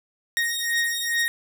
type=beating tone pair; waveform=sawtooth; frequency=1864.7 / 1867.1 Hz; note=A#6 / A#6; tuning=0 / +2 cents; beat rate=2.4 Hz; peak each=-22 / -22 dBFS; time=0.37-1.28 s; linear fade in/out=0 ms; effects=none